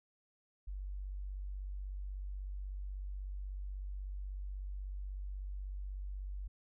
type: tone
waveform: sine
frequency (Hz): 48.15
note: G1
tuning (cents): -30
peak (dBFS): -39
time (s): 0.67-6.48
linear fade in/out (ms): 10
effects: none